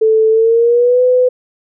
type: tone with pitch glide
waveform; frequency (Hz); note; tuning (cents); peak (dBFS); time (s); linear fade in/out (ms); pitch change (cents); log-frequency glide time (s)
sine; 440 to 502.5; A4 to B4; 0 to +30; -7; 0.01-1.29; 10; +230; 0.3-1.02
effects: none